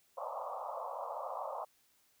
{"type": "band-pass noise", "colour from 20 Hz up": "pink", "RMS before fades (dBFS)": -41, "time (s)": [0.17, 1.65], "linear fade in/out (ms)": 10, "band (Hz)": [520, 1200], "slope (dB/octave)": 96, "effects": ["white hiss -71 dBFS RMS until 2.2 s"]}